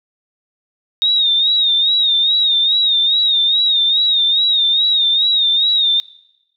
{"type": "tone with vibrato", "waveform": "sine", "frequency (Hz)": 3724, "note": "A#7", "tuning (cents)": -2, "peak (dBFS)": -11, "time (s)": [1.02, 6], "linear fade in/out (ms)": 0, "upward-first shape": "sine", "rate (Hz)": 2.4, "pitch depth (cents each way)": 80, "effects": ["noise-tail reverb RT60 0.9 s tail -22 dB re dry"]}